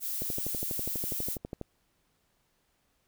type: noise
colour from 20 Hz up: violet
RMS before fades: -34 dBFS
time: 0-1.38 s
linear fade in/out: 50 ms
type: click train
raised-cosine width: 2 ms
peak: -23 dBFS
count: 18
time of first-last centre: 0.22-1.613 s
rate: 12.2 Hz
effects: pink hiss -73 dBFS RMS until 3.07 s

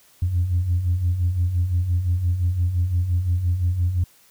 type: beating tone pair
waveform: sine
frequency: 84.1 / 89.9 Hz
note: E2 / F#2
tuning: +35 / -49 cents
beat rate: 5.8 Hz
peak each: -25 / -18 dBFS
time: 0.22-4.04 s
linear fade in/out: 5 ms
effects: tanh soft clip ceiling -13 dBFS + white hiss -55 dBFS RMS until 4.3 s

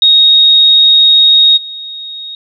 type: tone with level steps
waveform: sine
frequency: 3747 Hz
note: A#7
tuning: 8 cents sharp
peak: -3 / -22 dBFS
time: 0.02-2.35 s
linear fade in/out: 2 ms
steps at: 1.56 s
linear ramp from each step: 20 ms
effects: none

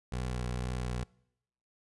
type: tone with vibrato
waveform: 20% pulse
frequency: 61.74 Hz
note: B1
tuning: in tune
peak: -28 dBFS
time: 0.12-1.04 s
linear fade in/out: 5 ms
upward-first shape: sine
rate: 2.2 Hz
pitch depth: 19 cents each way
effects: noise-tail reverb RT60 0.8 s tail -25 dB re dry + resampled to 24000 Hz

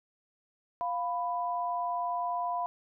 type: tone pair together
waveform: sine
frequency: 701.4 / 992 Hz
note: F5 / B5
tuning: +7 / +7 cents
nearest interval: tritone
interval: 600 cents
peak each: -32 / -32 dBFS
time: 0.81-2.66 s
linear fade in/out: 0 ms
effects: none

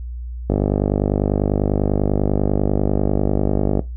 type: click train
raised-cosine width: 2 ms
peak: -4 dBFS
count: 166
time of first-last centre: 0.5-3.793 s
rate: 50.1 Hz
effects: noise-tail reverb RT60 0.2 s tail -17 dB re dry + added 60 Hz sine -26 dBFS peak until 3.96 s

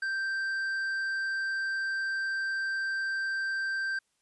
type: tone with tanh clipping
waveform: sine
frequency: 1568 Hz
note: G6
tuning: in tune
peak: -30 dBFS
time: 0.02-3.99 s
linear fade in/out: 5 ms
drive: 6 dB
effects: white hiss -75 dBFS RMS until 4.21 s + resampled to 24000 Hz

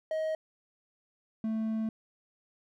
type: tone pair in turn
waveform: triangle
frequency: 631 / 220.8 Hz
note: D#5 / A3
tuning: +24 / +6 cents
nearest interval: octave + tritone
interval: 1818 cents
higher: first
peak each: -27 dBFS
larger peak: neither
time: 0.11-0.35 / 1.44-1.89 s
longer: second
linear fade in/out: 2 ms
effects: none

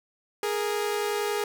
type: tone pair together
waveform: sawtooth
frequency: 414.4 / 465.1 Hz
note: G#4 / A#4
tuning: -4 / -4 cents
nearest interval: major second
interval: 200 cents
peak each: -23 / -28 dBFS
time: 0.43-1.44 s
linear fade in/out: 2 ms
effects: none

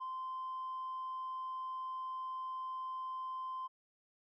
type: tone with tanh clipping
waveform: triangle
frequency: 1038 Hz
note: C6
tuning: 14 cents flat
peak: -39 dBFS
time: 0-3.68 s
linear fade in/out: 20 ms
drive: 5 dB
effects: none

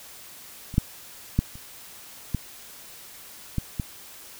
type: clicks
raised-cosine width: 5 ms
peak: -23 / -6 / -7 / -30 / -12 / -12 / -14 dBFS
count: 7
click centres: 0.741 / 0.781 / 1.39 / 1.555 / 2.347 / 3.583 / 3.798 s
effects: white hiss -45 dBFS RMS until 4.39 s

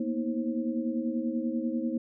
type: tone cluster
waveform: sine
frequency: 232.2 / 242.4 / 318.6 / 533 Hz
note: A#3 / B3 / D#4 / C5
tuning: -7 / -32 / +41 / +32 cents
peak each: -33 / -31 / -33 / -39 dBFS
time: 0-1.98 s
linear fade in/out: 5 ms
effects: none

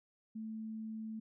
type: tone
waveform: sine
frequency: 220 Hz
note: A3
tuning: in tune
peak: -40 dBFS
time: 0.35-1.2 s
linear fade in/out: 10 ms
effects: none

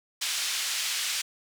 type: band-pass noise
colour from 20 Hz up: pink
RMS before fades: -30 dBFS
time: 0.21-1.22 s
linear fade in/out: 10 ms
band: 2700 to 8200 Hz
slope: 12 dB/octave
effects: none

